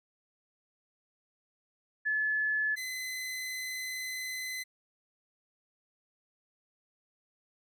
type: tone pair in turn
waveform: sine / sawtooth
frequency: 1722 / 2031 Hz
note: A6 / B6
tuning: -38 / +48 cents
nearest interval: minor third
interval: 286 cents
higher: second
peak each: -27 / -32 dBFS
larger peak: first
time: 2.05-2.76 / 2.76-4.64 s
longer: second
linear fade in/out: 20 ms
effects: none